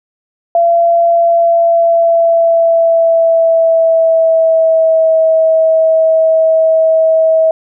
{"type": "tone with pitch glide", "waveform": "sine", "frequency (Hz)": [680, 643.7], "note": ["F5", "E5"], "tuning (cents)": [-46, -41], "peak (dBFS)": -6, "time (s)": [0.55, 7.51], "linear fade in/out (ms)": 2, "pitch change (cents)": -95, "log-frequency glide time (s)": [1.08, 5.18], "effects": []}